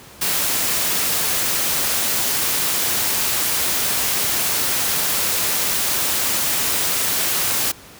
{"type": "noise", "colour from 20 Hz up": "white", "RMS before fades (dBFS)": -20, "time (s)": [0.21, 7.72], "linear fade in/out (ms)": 10, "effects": ["pink hiss -42 dBFS RMS until 7.99 s", "high-pass 60 Hz 12 dB/octave"]}